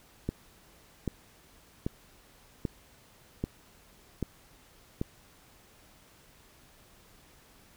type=click train; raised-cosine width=3 ms; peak=-17 dBFS; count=7; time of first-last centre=0.29-5.014 s; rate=1.27 Hz; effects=pink hiss -59 dBFS RMS until 7.76 s